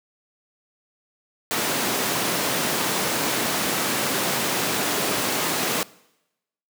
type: high-pass noise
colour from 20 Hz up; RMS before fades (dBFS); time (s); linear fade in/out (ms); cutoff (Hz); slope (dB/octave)
pink; -24; 1.51-5.83; 0; 200; 12
effects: noise-tail reverb RT60 0.9 s tail -22 dB re dry + high-pass 100 Hz 12 dB/octave